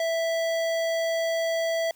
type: tone with notch filter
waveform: square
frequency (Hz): 659.3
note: E5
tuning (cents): 0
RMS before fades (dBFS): -26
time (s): 0-1.91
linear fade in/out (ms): 2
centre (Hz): 11000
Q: 0.8
effects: white hiss -59 dBFS RMS until 1.95 s